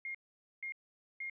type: tone bursts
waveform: sine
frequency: 2131 Hz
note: C7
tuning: 31 cents sharp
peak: -38 dBFS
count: 3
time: 0.05-1.298 s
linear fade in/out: 2 ms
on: 96 ms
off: 480 ms
effects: none